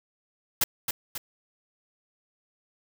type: noise with echo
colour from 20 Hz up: white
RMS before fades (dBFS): -22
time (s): 0.61-0.64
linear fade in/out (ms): 5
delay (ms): 270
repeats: 2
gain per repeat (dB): -6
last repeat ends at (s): 1.18
effects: none